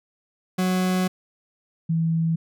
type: tone pair in turn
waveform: 40% pulse / sine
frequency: 184.4 / 163.71 Hz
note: F#3 / E3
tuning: -6 / -12 cents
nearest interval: major second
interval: 206 cents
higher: first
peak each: -19 dBFS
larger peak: neither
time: 0.58-1.08 / 1.89-2.36 s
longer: first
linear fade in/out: 10 ms
effects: none